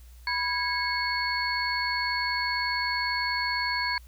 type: tone cluster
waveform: sine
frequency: 982 / 1647 / 2192 / 4418 Hz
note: B5 / G#6 / C#7 / C#8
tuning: -10 / -15 / -20 / -7 cents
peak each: -31 dBFS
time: 0.27-3.98 s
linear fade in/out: 2 ms
effects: added 60 Hz sine -46 dBFS peak until 4.07 s + white hiss -60 dBFS RMS until 4.07 s